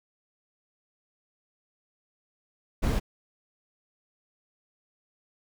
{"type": "noise", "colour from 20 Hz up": "brown", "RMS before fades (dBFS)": -25, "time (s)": [2.82, 3], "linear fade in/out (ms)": 20, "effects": []}